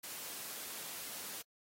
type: noise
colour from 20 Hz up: white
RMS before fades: -45 dBFS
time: 0.03-1.42 s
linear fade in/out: 10 ms
effects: high-pass 150 Hz 12 dB/octave + AAC 48 kbps